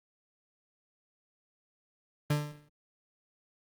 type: tone with exponential decay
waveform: 40% pulse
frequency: 148 Hz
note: D3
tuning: 14 cents sharp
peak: -22 dBFS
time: 2.3-2.69 s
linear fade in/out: 5 ms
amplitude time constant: 84 ms
effects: Opus 24 kbps